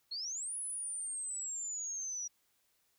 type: exponential two-way sweep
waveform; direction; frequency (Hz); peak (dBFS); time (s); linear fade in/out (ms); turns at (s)
sine; up then down; 4186 to 10370 to 5760; -37; 0.11-2.28; 10; 0.57
effects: white hiss -75 dBFS RMS until 2.98 s